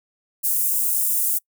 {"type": "high-pass noise", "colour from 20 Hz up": "white", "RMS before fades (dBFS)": -21, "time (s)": [0.43, 1.39], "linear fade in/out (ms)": 20, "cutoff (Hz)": 8500, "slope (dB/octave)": 24, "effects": ["noise-tail reverb RT60 0.1 s tail -26 dB re dry"]}